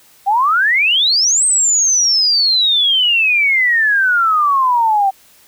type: exponential two-way sweep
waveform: sine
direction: up then down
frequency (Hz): 764 to 8372 to 764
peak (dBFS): -10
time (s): 0.26-5.11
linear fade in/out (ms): 20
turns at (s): 1.45
effects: white hiss -48 dBFS RMS until 5.47 s